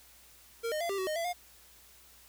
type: tone with pitch steps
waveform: square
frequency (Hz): 461.7 / 613 / 683 / 394.4 / 376.5 / 616 / 672 / 710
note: A#4 / D#5 / F5 / G4 / F#4 / D#5 / E5 / F5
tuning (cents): -17 / -26 / -39 / +11 / +30 / -17 / +33 / +28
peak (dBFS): -32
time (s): 0.63-1.334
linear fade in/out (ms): 20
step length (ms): 88
effects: added 60 Hz sine -66 dBFS peak until 2.28 s + white hiss -58 dBFS RMS until 2.28 s